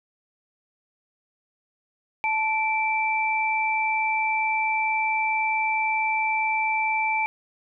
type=tone pair together; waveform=sine; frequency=875.5 / 2336 Hz; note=A5 / D7; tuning=-9 / -10 cents; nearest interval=octave + perfect fourth; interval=1699 cents; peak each=-24 dBFS; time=2.24-7.26 s; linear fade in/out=0 ms; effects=none